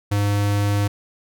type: tone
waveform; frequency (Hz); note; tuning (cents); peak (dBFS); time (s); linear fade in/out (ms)
square; 102; G#2; -31; -18; 0.11-0.88; 10
effects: none